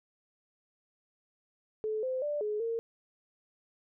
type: tone with pitch steps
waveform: sine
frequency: 433 / 516 / 589 / 422.1 / 458.7 Hz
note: A4 / C5 / D5 / G#4 / A#4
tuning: -28 / -24 / +5 / +28 / -28 cents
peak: -30 dBFS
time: 1.84-2.79 s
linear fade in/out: 0 ms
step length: 190 ms
effects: none